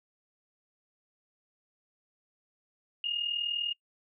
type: tone pair together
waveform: sine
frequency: 2836 / 2876 Hz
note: F7 / F#7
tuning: +26 / -50 cents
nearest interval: unison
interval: 24 cents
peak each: -31 / -35 dBFS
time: 3.04-3.73 s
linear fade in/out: 2 ms
effects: noise-tail reverb RT60 0.1 s tail -22 dB re dry